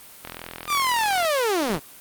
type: click train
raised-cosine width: 0.3 ms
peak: -17 dBFS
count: 43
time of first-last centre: 0.25-1.25 s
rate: 42 Hz
type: linear sweep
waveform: sawtooth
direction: down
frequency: 1220 to 126.4 Hz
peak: -16 dBFS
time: 0.67-1.8 s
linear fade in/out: 50 ms
effects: white hiss -45 dBFS RMS until 2 s + Opus 32 kbps